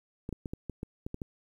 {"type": "clicks", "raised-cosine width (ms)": 3, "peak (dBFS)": -23, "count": 9, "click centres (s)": [0.291, 0.327, 0.458, 0.535, 0.697, 0.831, 1.065, 1.144, 1.218], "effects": ["10-bit"]}